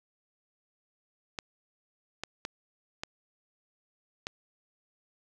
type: clicks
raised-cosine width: 0.2 ms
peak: -17 dBFS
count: 5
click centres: 1.388 / 2.236 / 2.451 / 3.035 / 4.269 s
effects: none